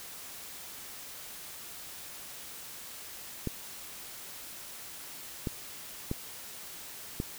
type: clicks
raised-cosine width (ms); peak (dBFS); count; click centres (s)
3; -18; 4; 3.473 / 5.472 / 6.114 / 7.201
effects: white hiss -45 dBFS RMS until 7.38 s